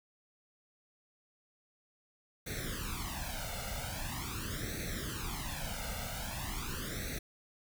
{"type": "noise with flanger", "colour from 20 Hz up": "pink", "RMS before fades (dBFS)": -39, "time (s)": [2.46, 7.19], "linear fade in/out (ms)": 10, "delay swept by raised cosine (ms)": [0.49, 1.43], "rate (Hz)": 0.43, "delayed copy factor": 0.95, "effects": []}